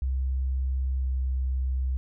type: tone with pitch glide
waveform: sine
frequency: 65.41 to 64.81 Hz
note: C2 to C2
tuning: 0 to -16 cents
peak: -24 dBFS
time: 0.02-1.97 s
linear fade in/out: 0 ms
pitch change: -16 cents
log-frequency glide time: 0.99-1.06 s
effects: none